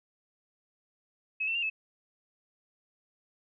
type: tone with pitch steps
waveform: sine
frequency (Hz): 2570 / 2683 / 2787 / 2603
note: E7 / E7 / F7 / E7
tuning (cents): -45 / +30 / -4 / -22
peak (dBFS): -28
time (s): 1.4-1.7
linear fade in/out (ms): 10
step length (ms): 75
effects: none